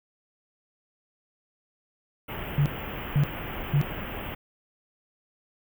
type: band-stop noise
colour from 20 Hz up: pink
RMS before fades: -35 dBFS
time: 2.28-4.35 s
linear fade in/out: 10 ms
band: 3200 to 14000 Hz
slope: 96 dB/octave
type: tone bursts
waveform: sine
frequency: 143.7 Hz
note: D3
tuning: 37 cents flat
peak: -18 dBFS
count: 3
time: 2.58-3.814 s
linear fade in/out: 0 ms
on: 78 ms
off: 500 ms
effects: none